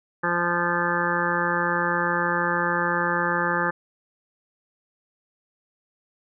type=harmonic tone; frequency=173.6 Hz; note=F3; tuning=10 cents flat; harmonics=1 / 2 / 3 / 5 / 6 / 7 / 8 / 9 / 10; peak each=-31 / -31 / -30 / -29 / -33 / -28 / -34 / -28 / -28 dBFS; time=0.23-3.71 s; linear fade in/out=10 ms; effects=none